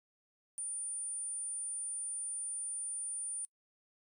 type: tone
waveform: sine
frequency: 9260 Hz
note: D9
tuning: 25 cents flat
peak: -35 dBFS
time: 0.58-3.45 s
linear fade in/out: 0 ms
effects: noise-tail reverb RT60 0.1 s tail -25 dB re dry + tanh soft clip ceiling -36 dBFS